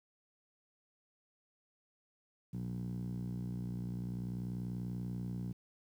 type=tone with band-pass filter; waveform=10% pulse; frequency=60.4 Hz; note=B1; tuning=38 cents flat; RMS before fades=-40 dBFS; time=2.53-5.53 s; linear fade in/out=10 ms; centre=150 Hz; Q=4.2; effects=11-bit